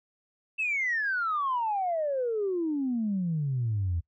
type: exponential sweep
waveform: sine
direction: down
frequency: 2679 to 81 Hz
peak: -25 dBFS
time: 0.58-4.01 s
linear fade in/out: 20 ms
effects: noise-tail reverb RT60 0.1 s tail -22 dB re dry + tanh soft clip ceiling -21 dBFS